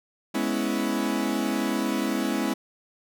40% pulse chord, C# minor seventh, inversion second, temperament equal, 207.7 / 246.9 / 277.2 / 329.6 Hz, G#3 / B3 / C#4 / E4, 0 / 0 / 0 / 0 cents, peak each -29 dBFS, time 0.34-2.54 s, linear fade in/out 10 ms, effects none

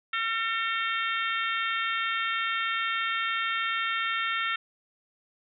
harmonic tone with a mistuned harmonic, 453.7 Hz, A#4, 47 cents flat, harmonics 3 / 4 / 5 / 6 / 7 / 8, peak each -30 / -32 / -34 / -36 / -37 / -38 dBFS, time 0.13-4.56 s, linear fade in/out 5 ms, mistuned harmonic 5, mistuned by -34 cents, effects none

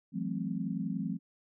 sine chord, F# half-diminished seventh, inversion third, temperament equal with one note detuned, 164.81 / 185 / 215.7 / 261.6 Hz, E3 / F#3 / A3 / C4, 0 / 0 / -34 / 0 cents, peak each -38 / -36 / -37 / -38 dBFS, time 0.12-1.19 s, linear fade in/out 50 ms, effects none

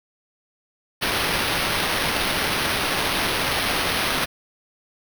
violet noise with sample-and-hold, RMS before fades -23 dBFS, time 1.01-4.26 s, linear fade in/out 20 ms, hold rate 7350 Hz, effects none

